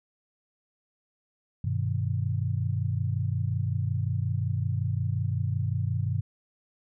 sine chord, G augmented, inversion none, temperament equal, 98 / 123.47 / 155.56 Hz, G2 / B2 / D#3, 0 / 0 / 0 cents, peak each -28 / -29 / -33 dBFS, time 1.64-6.21 s, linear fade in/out 5 ms, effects none

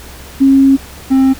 sine / triangle tone pair in turn, 271 / 265.6 Hz, C#4 / C4, -39 / +26 cents, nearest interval unison, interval 35 cents, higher first, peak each -4 dBFS, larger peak neither, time 0.4-0.77 / 1.1-1.34 s, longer first, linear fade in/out 20 ms, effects added 67 Hz sine -34 dBFS peak until 1.39 s + pink hiss -34 dBFS RMS until 1.39 s

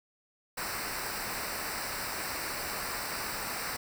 pink noise with comb filter, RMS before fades -36 dBFS, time 0.57-3.77 s, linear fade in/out 10 ms, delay 0.3 ms, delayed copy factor -0.75, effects none

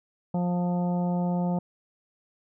harmonic tone, 176.8 Hz, F3, 22 cents sharp, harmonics 1 / 2 / 3 / 4 / 5 / 7, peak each -24 / -39 / -35 / -36 / -38 / -53 dBFS, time 0.34-1.59 s, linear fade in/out 5 ms, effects none

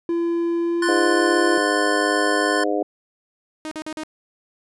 triangle tone with pitch glide, 339.1 to 344 Hz, E4 to F4, +49 to -26 cents, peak -17 dBFS, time 0.09-1.58 s, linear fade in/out 2 ms, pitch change +25 cents, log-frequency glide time 0.6-1.02 s
square chord, F# diminished, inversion second, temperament equal, 1046.5 / 1480 / 1760 Hz, C6 / F#6 / A6, 0 / 0 / 0 cents, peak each -26 dBFS, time 0.82-2.64 s, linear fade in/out 5 ms
harmonic tone, 102.5 Hz, G#2, 22 cents flat, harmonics 3 / 4 / 5 / 6 / 7, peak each -24 / -25 / -26 / -27 / -27 dBFS, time 0.88-2.83 s, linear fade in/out 5 ms
sawtooth tone bursts, 311.1 Hz, D#4, in tune, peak -24 dBFS, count 4, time 3.65-4.034 s, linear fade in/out 0 ms, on 63 ms, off 44 ms
effects resampled to 24000 Hz

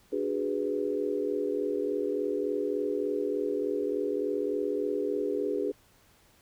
sine chord, G# half-diminished seventh, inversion second, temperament equal with one note detuned, 293.7 / 370 / 413.4 / 493.9 Hz, D4 / F#4 / G#4 / B4, 0 / 0 / -8 / 0 cents, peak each -34 / -35 / -30 / -34 dBFS, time 0.12-5.72 s, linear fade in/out 10 ms, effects pink hiss -62 dBFS RMS until 6.41 s

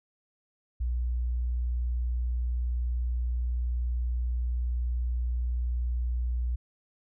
sine tone, 60.5 Hz, B1, 35 cents flat, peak -26 dBFS, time 0.8-6.56 s, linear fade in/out 10 ms, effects none

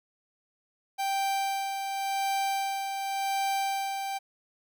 45% pulse tone with tremolo, 784 Hz, G5, in tune, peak -26 dBFS, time 0.98-4.19 s, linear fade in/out 20 ms, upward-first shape sine, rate 0.9 Hz, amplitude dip 45%, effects none

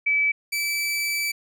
sine / sawtooth tone pair in turn, 2300 / 2313 Hz, D7 / D7, -37 / -27 cents, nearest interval unison, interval 10 cents, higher second, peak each -18 / -20 dBFS, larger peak first, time 0.06-0.32 / 0.52-1.32 s, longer second, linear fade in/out 10 ms, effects none

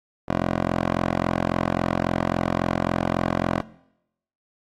10% pulse tone with band-pass filter, 43.65 Hz, F1, in tune, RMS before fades -24 dBFS, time 0.28-3.61 s, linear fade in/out 10 ms, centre 640 Hz, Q 0.69, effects noise-tail reverb RT60 0.8 s tail -19 dB re dry + AAC 48 kbps

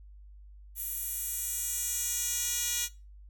10% pulse tone with high-pass filter sweep, 480.6 Hz, B4, 47 cents flat, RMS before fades -33 dBFS, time 0.75-2.89 s, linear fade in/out 50 ms, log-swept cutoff 12000 to 4700 Hz, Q 1.4, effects noise-tail reverb RT60 0.3 s tail -20 dB re dry + added 50 Hz sine -48 dBFS peak until 3.29 s

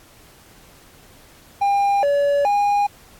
triangle tone with pitch steps, 802 / 570 / 816 Hz, G5 / C#5 / G#5, +39 / +48 / -31 cents, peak -13 dBFS, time 1.61-2.87 s, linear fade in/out 10 ms, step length 420 ms, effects pink hiss -49 dBFS RMS until 3.19 s + AAC 64 kbps

